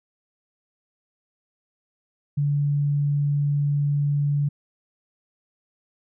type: tone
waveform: sine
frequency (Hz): 144.2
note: D3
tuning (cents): -31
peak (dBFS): -19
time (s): 2.37-4.49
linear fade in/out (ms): 10
effects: none